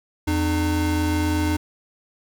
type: tone pair together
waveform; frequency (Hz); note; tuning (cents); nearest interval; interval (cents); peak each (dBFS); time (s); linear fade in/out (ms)
square; 85 / 303.1; F2 / D#4; -46 / -45; octave + minor seventh; 2201; -23; 0.27-1.57; 10
effects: none